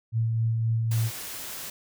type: tone with tremolo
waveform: sine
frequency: 113.5 Hz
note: A#2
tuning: 46 cents flat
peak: -21 dBFS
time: 0.12-1.11 s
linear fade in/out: 50 ms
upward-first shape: sine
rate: 3.8 Hz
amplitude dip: 25%
type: noise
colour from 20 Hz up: white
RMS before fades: -37 dBFS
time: 0.91-1.7 s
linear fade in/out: 5 ms
effects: none